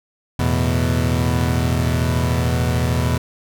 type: chord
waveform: 30% pulse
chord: E suspended fourth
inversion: none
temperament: equal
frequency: 82.41 / 110 / 123.47 Hz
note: E2 / A2 / B2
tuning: 0 / 0 / 0 cents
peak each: -17 / -23 / -17 dBFS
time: 0.39-3.18 s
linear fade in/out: 5 ms
effects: none